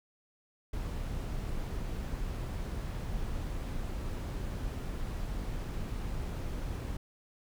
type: noise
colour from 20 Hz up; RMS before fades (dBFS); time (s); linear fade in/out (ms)
brown; -36; 0.73-6.97; 5
effects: none